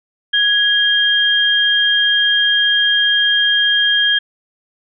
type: tone pair together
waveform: sine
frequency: 1663 / 3211 Hz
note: G#6 / G7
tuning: +2 / +41 cents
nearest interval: major seventh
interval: 1139 cents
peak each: -15 / -13 dBFS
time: 0.33-4.19 s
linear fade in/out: 10 ms
effects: none